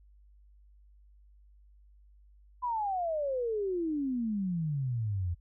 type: exponential sweep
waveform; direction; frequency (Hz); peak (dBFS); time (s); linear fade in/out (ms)
sine; down; 1013 to 82.8; -29; 2.62-5.35; 20
effects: added 50 Hz sine -56 dBFS peak until 5.4 s